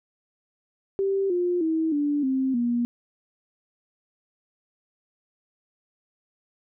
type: tone with pitch steps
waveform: sine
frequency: 390.8 / 354.2 / 321.1 / 291.1 / 263.9 / 239.2 Hz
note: G4 / F4 / E4 / D4 / C4 / A#3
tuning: -5 / +24 / -45 / -15 / +15 / +45 cents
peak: -21 dBFS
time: 0.99-2.85 s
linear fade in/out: 0 ms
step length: 310 ms
effects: none